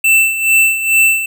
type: tone with tremolo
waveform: square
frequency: 2666 Hz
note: E7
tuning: 19 cents sharp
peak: -7 dBFS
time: 0.04-1.26 s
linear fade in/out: 5 ms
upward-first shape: sine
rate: 2.3 Hz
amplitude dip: 70%
effects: none